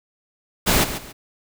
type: noise with echo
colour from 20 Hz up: pink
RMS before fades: -17 dBFS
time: 0.66-0.85 s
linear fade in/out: 20 ms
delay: 140 ms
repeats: 2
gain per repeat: -11 dB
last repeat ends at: 1.13 s
effects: none